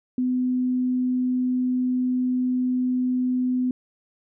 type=tone; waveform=sine; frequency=252.3 Hz; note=B3; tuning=37 cents sharp; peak=-20 dBFS; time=0.18-3.71 s; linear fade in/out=2 ms; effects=none